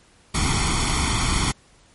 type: noise with comb filter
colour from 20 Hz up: pink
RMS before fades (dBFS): -21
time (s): 0.34-1.52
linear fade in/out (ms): 10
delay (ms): 0.9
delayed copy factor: +0.8
effects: pink hiss -55 dBFS RMS until 1.94 s + MP3 48 kbps

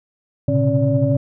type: tone cluster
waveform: sine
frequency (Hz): 114.2 / 128.7 / 139.4 / 273.3 / 575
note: A#2 / C3 / C#3 / C#4 / D5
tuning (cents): -35 / -28 / +10 / -24 / -37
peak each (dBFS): -20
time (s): 0.48-1.17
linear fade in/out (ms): 5
effects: tanh soft clip ceiling -3 dBFS

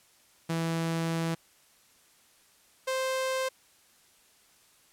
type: tone pair in turn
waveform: sawtooth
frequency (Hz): 164.81 / 523.2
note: E3 / C5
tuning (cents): 0 / 0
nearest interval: octave + minor sixth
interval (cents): 2000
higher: second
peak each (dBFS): -24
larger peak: neither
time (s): 0.49-1.35 / 2.87-3.49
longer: first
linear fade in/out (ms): 10
effects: white hiss -62 dBFS RMS until 4.92 s + low-pass 12000 Hz 12 dB/octave

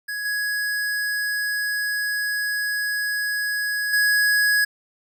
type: tone with level steps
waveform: square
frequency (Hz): 1670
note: G#6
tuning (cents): +9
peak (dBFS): -27 / -23 / -17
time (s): 0.08-4.65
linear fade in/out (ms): 10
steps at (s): 0.25 / 3.93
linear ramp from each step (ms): 5
effects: none

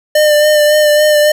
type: tone with vibrato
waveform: square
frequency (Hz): 601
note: D5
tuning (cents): +40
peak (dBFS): -7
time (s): 0.15-1.32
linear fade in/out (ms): 5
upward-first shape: sine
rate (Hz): 3.6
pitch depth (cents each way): 22
effects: none

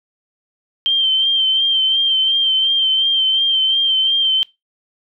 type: tone with vibrato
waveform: sine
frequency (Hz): 3136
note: G7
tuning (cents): 0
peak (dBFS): -12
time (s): 0.86-4.43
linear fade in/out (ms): 0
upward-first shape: sine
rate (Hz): 2.8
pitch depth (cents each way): 34
effects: noise-tail reverb RT60 0.2 s tail -21 dB re dry

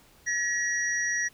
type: tone cluster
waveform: sine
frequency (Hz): 1717 / 1908 / 5770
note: A6 / A#6 / F#8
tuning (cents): -43 / +40 / -44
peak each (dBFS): -34 / -27 / -31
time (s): 0.26-1.29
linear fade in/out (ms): 20
effects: pink hiss -58 dBFS RMS until 1.33 s

